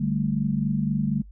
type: chord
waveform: sine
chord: D suspended fourth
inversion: none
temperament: equal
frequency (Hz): 146.83 / 196 / 220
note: D3 / G3 / A3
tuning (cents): 0 / 0 / 0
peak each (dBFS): -26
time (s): 0-1.22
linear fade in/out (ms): 10
effects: noise-tail reverb RT60 0.1 s tail -24 dB re dry + added 50 Hz sine -42 dBFS peak until 1.31 s